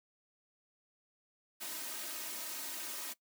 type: noise with comb filter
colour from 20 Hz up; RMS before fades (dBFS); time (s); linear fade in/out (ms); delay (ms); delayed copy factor
white; -42; 1.6-3.14; 20; 3.2; +0.8
effects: noise-tail reverb RT60 0.1 s tail -19 dB re dry + high-pass 200 Hz 12 dB/octave